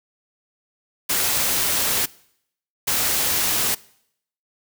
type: noise bursts at uneven times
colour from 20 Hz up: white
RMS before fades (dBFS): -21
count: 2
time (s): 1.09-2.06 / 2.87-3.75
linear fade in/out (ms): 10
effects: noise-tail reverb RT60 0.7 s tail -22 dB re dry